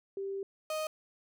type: tone pair in turn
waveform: sine / 35% pulse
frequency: 392 / 622.3 Hz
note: G4 / D#5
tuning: 0 / 0 cents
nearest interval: minor sixth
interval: 800 cents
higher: second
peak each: -34 / -31 dBFS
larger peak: second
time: 0.17-0.43 / 0.7-0.87 s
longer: first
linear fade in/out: 2 ms
effects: none

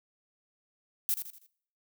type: noise with echo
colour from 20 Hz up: violet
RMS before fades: -28 dBFS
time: 1.09-1.14 s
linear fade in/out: 0 ms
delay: 81 ms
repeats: 4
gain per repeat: -8 dB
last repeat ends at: 1.464 s
effects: noise-tail reverb RT60 0.6 s tail -21 dB re dry

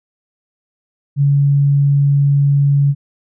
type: tone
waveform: sine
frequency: 141.4 Hz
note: C#3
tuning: 35 cents sharp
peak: -9 dBFS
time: 1.16-2.95 s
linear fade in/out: 50 ms
effects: none

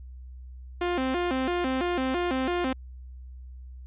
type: tone with vibrato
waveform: sawtooth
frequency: 303.4 Hz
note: D#4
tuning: 44 cents flat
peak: -21 dBFS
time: 0.81-2.73 s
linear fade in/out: 5 ms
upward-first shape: square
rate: 3 Hz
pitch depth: 260 cents each way
effects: added 63 Hz sine -40 dBFS peak until 3.86 s + resampled to 8000 Hz

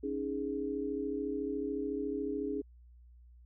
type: chord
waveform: sine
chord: C# suspended second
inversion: none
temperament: equal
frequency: 277.2 / 311.1 / 415.3 Hz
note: C#4 / D#4 / G#4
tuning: 0 / 0 / 0 cents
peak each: -37 / -39 / -36 dBFS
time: 0.03-2.62 s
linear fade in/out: 10 ms
effects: added 60 Hz sine -54 dBFS peak until 3.45 s

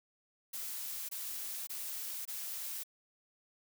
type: noise bursts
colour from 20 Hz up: blue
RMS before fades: -41 dBFS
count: 4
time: 0.53-2.836 s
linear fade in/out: 10 ms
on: 560 ms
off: 22 ms
effects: none

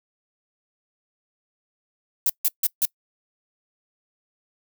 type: noise bursts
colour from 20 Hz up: violet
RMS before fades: -20 dBFS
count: 4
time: 2.26-2.854 s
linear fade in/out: 2 ms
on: 36 ms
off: 150 ms
effects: noise-tail reverb RT60 0.1 s tail -24 dB re dry

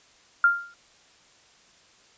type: tone with exponential decay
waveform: sine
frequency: 1396 Hz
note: F6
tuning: 1 cent flat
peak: -12 dBFS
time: 0.44-0.74 s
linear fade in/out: 2 ms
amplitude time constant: 65 ms
effects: white hiss -57 dBFS RMS until 2.17 s + resampled to 16000 Hz

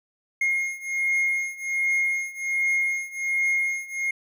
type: beating tone pair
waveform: triangle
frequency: 2142 / 2143.3 Hz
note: C7 / C7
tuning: +40 / +41 cents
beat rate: 1.3 Hz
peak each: -25 / -23 dBFS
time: 0.41-4.11 s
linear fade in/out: 5 ms
effects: none

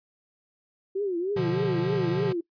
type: tone with vibrato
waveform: sine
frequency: 373.4 Hz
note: F#4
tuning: 16 cents sharp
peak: -25 dBFS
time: 0.95-2.41 s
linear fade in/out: 10 ms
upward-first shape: triangle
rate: 3.3 Hz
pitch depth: 200 cents each way
type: chord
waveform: square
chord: B diminished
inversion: none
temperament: equal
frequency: 123.47 / 146.83 / 174.61 Hz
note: B2 / D3 / F3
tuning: 0 / 0 / 0 cents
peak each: -33 / -31 / -31 dBFS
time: 1.36-2.33 s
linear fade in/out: 10 ms
effects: noise-tail reverb RT60 0.1 s tail -20 dB re dry + resampled to 11025 Hz

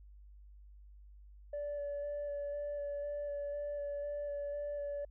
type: tone with vibrato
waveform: sine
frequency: 578 Hz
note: D5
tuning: 28 cents flat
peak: -35 dBFS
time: 1.53-5.05 s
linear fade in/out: 5 ms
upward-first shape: square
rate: 2 Hz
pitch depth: 11 cents each way
effects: tanh soft clip ceiling -34 dBFS + added 50 Hz sine -53 dBFS peak until 5.1 s

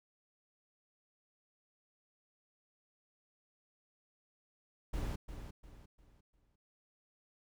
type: noise with echo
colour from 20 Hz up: brown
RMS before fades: -37 dBFS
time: 4.93-5.16 s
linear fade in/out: 10 ms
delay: 350 ms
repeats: 4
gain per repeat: -9 dB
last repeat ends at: 6.56 s
effects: none

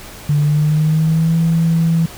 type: tone with pitch glide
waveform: sine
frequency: 146.83 to 164.81 Hz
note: D3 to E3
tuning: 0 to 0 cents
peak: -10 dBFS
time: 0.29-2.06 s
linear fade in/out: 5 ms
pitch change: +200 cents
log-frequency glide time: 0.4-1.35 s
effects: tanh soft clip ceiling -6 dBFS + pink hiss -35 dBFS RMS until 2.17 s

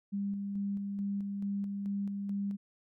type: tone with tremolo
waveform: sine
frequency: 200 Hz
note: G3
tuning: 35 cents sharp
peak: -31 dBFS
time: 0.12-2.57 s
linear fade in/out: 20 ms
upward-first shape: square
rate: 2.3 Hz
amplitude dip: 30%
effects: none

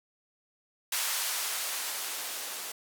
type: noise with band-pass filter sweep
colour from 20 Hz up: violet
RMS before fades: -34 dBFS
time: 0.92-2.72 s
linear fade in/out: 5 ms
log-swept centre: 990 to 350 Hz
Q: 0.76
effects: none

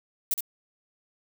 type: noise with echo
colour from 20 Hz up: violet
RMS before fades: -25 dBFS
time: 0.31-0.34 s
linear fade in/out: 2 ms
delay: 67 ms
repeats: 1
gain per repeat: -5 dB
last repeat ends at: 0.407 s
effects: none

